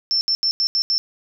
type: tone bursts at uneven times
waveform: sine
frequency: 5360 Hz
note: E8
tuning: 28 cents sharp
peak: -16 dBFS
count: 6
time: 0.11-0.21 / 0.28-0.35 / 0.43-0.51 / 0.6-0.67 / 0.75-0.82 / 0.9-0.98 s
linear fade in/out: 0 ms
effects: none